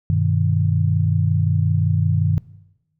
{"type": "chord", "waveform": "sine", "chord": "G augmented", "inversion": "none", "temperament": "equal", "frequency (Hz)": [98, 123.47, 155.56], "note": ["G2", "B2", "D#3"], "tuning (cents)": [0, 0, 0], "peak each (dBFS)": [-18, -23, -19], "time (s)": [0.1, 2.38], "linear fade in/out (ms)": 0, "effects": ["noise-tail reverb RT60 1.0 s tail -21 dB re dry"]}